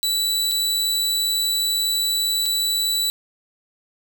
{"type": "tone with dropouts", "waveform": "sawtooth", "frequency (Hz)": 3951, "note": "B7", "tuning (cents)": 0, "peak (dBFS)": -16, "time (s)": [0.03, 3.1], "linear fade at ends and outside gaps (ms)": 0, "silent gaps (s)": [[0.513, 0.517], [2.457, 2.461]], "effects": []}